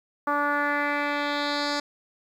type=tone with low-pass filter sweep; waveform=10% pulse; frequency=290 Hz; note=D4; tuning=22 cents flat; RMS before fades=-26 dBFS; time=0.27-1.8 s; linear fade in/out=5 ms; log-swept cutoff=1200 to 5400 Hz; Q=2.7; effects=9-bit